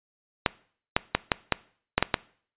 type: clicks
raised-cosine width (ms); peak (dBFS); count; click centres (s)
0.3; -3; 8; 0.462 / 0.965 / 1.15 / 1.318 / 1.523 / 1.98 / 2.026 / 2.142
effects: noise-tail reverb RT60 0.5 s tail -21 dB re dry + resampled to 8000 Hz